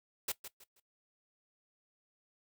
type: noise with echo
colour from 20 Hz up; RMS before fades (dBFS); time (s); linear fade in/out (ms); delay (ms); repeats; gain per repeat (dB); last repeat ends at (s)
white; -35; 0.28-0.32; 5; 160; 3; -11; 0.8
effects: noise-tail reverb RT60 0.1 s tail -17 dB re dry